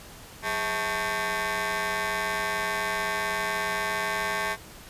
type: ring-modulated tone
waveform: 15% pulse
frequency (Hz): 231.8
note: A#3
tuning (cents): -10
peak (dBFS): -17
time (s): 0.42-4.57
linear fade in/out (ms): 50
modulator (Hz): 1340
effects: pink hiss -46 dBFS RMS until 4.89 s + resampled to 32000 Hz